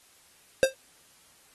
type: tone with exponential decay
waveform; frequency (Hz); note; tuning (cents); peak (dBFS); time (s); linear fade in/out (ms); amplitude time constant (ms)
square; 530; C5; +22; -14; 0.63-0.74; 0; 23
effects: white hiss -59 dBFS RMS until 1.54 s + AAC 32 kbps